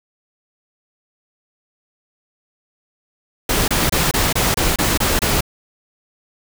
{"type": "noise bursts", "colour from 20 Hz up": "pink", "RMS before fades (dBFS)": -17, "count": 9, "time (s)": [3.49, 5.408], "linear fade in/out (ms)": 5, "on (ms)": 190, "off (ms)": 26, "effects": []}